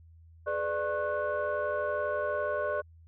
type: tone cluster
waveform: sine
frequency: 424.3 / 502 / 594 / 1089 / 1483 Hz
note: G#4 / B4 / D5 / C#6 / F#6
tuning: +37 / +28 / +20 / -31 / +4 cents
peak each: -37 / -37 / -30 / -36 / -36 dBFS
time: 0.46-2.82 s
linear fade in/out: 20 ms
effects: tanh soft clip ceiling -20 dBFS + added 82 Hz sine -52 dBFS peak until 3.07 s